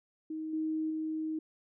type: tone with level steps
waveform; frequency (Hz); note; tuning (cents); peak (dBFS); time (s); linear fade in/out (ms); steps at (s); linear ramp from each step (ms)
sine; 314.6; D#4; +19; -35 / -30 / -32; 0.3-1.39; 5; 0.53 / 0.9; 5
effects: none